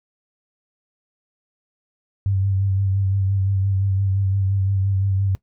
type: tone with vibrato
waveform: sine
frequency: 97.2 Hz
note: G2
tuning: 14 cents flat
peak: -17 dBFS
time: 2.26-5.35 s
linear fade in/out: 0 ms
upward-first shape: sine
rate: 5.8 Hz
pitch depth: 33 cents each way
effects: noise-tail reverb RT60 0.1 s tail -19 dB re dry